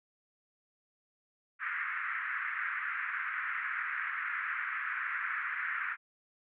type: band-pass noise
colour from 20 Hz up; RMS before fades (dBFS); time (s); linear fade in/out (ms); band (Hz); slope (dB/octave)
pink; -36; 1.59-5.97; 50; 1300 to 2100; 48
effects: none